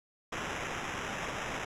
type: noise with sample-and-hold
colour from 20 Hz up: white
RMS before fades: -37 dBFS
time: 0.32-1.65 s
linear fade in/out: 5 ms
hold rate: 4410 Hz
effects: low-pass 7000 Hz 12 dB/octave